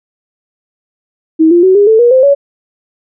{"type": "tone with pitch steps", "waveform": "sine", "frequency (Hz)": [319.5, 346.4, 375.6, 407.2, 441.5, 478.7, 519, 562.7], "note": ["D#4", "F4", "F#4", "G#4", "A4", "A#4", "C5", "C#5"], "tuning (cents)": [46, -14, 26, -34, 6, 46, -14, 26], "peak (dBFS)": -3, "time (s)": [1.39, 2.35], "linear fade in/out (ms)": 20, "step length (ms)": 120, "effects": []}